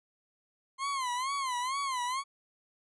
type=tone with vibrato; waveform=40% pulse; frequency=1046.5 Hz; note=C6; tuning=in tune; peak=-30 dBFS; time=0.78-2.24 s; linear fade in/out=50 ms; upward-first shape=sine; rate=2.2 Hz; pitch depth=130 cents each way; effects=resampled to 24000 Hz